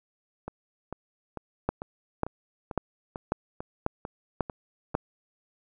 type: two click trains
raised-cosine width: 1 ms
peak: -11 / -21 dBFS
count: 7 / 11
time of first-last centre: 1.69-4.951 / 0.48-4.944 s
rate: 1.84 / 2.24 Hz
effects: none